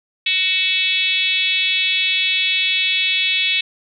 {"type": "tone with frequency modulation", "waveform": "sine", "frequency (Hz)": 2997, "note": "F#7", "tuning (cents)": 22, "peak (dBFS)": -15, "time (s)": [0.26, 3.61], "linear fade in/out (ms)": 5, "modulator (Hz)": 379, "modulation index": 2, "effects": []}